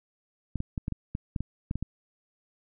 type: clicks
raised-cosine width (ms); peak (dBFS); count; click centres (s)
5; -18; 11; 0.557 / 0.604 / 0.778 / 0.881 / 0.923 / 1.151 / 1.362 / 1.406 / 1.711 / 1.756 / 1.826
effects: none